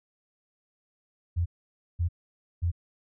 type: tone bursts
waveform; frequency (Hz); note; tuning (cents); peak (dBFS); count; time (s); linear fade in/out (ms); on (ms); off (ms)
sine; 86.1; F2; -24; -23; 3; 1.36-2.717; 20; 99; 530
effects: none